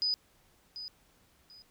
sine tone with echo, 4978 Hz, D#8, in tune, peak -27 dBFS, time 0.02-0.14 s, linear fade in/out 0 ms, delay 740 ms, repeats 2, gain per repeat -12 dB, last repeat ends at 1.62 s, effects pink hiss -66 dBFS RMS until 1.7 s

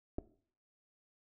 clicks, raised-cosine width 2 ms, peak -25 dBFS, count 2, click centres 0.184 / 0.187 s, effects noise-tail reverb RT60 0.5 s tail -17 dB re dry

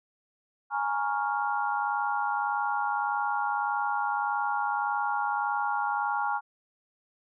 sine chord, Bb minor seventh, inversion third, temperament equal, 830.6 / 932.3 / 1108.7 / 1396.9 Hz, Ab5 / Bb5 / Db6 / F6, 0 / 0 / 0 / 0 cents, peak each -29 / -33 / -34 / -32 dBFS, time 0.7-6.41 s, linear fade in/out 50 ms, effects none

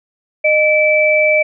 sine tone pair together, 613.3 / 2317 Hz, D#5 / D7, -25 / -24 cents, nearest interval octave + major seventh, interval 2301 cents, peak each -12 dBFS, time 0.44-1.43 s, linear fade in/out 10 ms, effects none

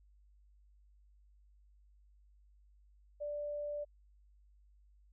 sine tone, 587.3 Hz, D5, in tune, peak -37 dBFS, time 3.2-3.85 s, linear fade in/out 20 ms, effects added 50 Hz sine -62 dBFS peak until 5.12 s

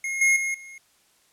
square tone with level steps, 2152 Hz, C7, 48 cents sharp, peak -27 / -17 / -25 / -41 dBFS, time 0.04-0.78 s, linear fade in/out 2 ms, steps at 0.21 / 0.36 / 0.54 s, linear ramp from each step 5 ms, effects white hiss -62 dBFS RMS until 1.32 s + low-pass 11000 Hz 12 dB/octave

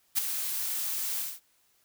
blue noise with ADSR envelope, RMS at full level -23 dBFS, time 0.15-1.4 s, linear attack 33 ms, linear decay 7 ms, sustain -9 dB, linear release 200 ms, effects white hiss -68 dBFS RMS until 1.84 s

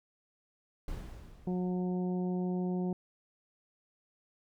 brown noise with exponential decay, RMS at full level -38 dBFS, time 0.88-2.17 s, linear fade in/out 2 ms, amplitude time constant 280 ms
harmonic tone, 181.3 Hz, F#3, 35 cents flat, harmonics 1 / 2 / 3 / 4 / 5, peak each -31 / -37 / -48 / -46 / -53 dBFS, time 1.47-2.93 s, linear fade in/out 2 ms
effects none

